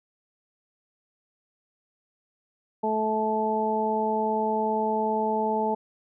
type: harmonic tone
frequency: 217.5 Hz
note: A3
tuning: 20 cents flat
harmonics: 1 / 2 / 3 / 4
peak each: -30 / -28 / -31 / -26 dBFS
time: 2.83-5.75 s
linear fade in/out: 10 ms
effects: none

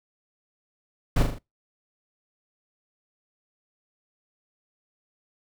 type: noise with echo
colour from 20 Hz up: brown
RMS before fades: -20 dBFS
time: 1.16-1.23 s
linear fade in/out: 5 ms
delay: 39 ms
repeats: 4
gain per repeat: -5 dB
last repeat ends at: 1.386 s
effects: noise-tail reverb RT60 0.2 s tail -23 dB re dry

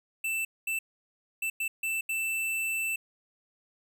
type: tone bursts at uneven times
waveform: square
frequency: 2660 Hz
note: E7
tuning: 15 cents sharp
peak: -29 dBFS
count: 6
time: 0.24-0.45 / 0.67-0.79 / 1.42-1.5 / 1.6-1.68 / 1.83-2.01 / 2.09-2.96 s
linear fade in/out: 5 ms
effects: none

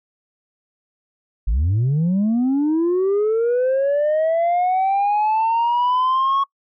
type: linear sweep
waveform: sine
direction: up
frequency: 45.17 to 1108.7 Hz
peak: -13 dBFS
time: 1.47-6.44 s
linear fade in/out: 10 ms
effects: noise-tail reverb RT60 0.1 s tail -25 dB re dry + tanh soft clip ceiling -14 dBFS

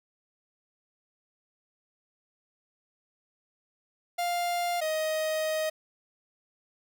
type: tone pair in turn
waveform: 45% pulse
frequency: 700 / 627.1 Hz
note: F5 / D#5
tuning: +4 / +13 cents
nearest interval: major second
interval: 191 cents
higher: first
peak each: -27 dBFS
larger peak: neither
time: 4.18-4.81 / 4.81-5.7 s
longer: second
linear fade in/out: 10 ms
effects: none

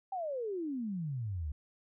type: exponential sweep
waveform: sine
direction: down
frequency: 793 to 69.3 Hz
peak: -34 dBFS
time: 0.12-1.52 s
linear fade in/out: 5 ms
effects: none

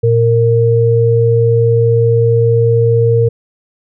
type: tone pair together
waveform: sine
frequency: 115.6 / 462.4 Hz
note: A#2 / A#4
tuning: -14 / -14 cents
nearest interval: 2 octaves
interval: 2400 cents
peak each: -10 dBFS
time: 0.03-3.29 s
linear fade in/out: 10 ms
effects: none

